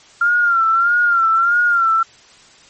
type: tone with vibrato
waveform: sine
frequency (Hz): 1383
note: F6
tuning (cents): -17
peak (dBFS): -11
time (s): 0.21-2.03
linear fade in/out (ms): 5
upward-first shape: sine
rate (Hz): 1.6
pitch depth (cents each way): 70
effects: white hiss -46 dBFS RMS until 2.69 s + MP3 32 kbps

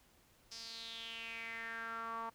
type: tone with band-pass filter sweep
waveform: sawtooth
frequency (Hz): 227.9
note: A#3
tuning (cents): -39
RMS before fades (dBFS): -45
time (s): 0.51-2.3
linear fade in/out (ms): 10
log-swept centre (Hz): 5300 to 1000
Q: 5.5
effects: pink hiss -68 dBFS RMS until 2.34 s

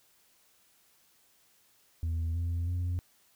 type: tone with pitch steps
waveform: sine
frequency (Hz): 82.2 / 85.3 / 88.51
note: E2 / F2 / F2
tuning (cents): -4 / -40 / +24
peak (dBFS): -26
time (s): 2.03-2.99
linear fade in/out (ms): 0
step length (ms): 320
effects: tanh soft clip ceiling -28 dBFS + white hiss -66 dBFS RMS until 3.35 s

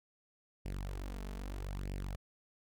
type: tone with flanger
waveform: sawtooth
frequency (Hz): 47.71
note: G1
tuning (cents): -46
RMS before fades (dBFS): -41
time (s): 0.65-2.16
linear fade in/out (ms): 10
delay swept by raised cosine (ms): 0.38 to 4.68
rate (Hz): 0.79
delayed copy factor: +0.7
effects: none

